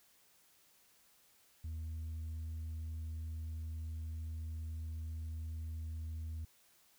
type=tone with tanh clipping; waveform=sine; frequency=80 Hz; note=D#2; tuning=49 cents sharp; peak=-40 dBFS; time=1.64-6.45 s; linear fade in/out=5 ms; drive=2 dB; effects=white hiss -68 dBFS RMS until 6.98 s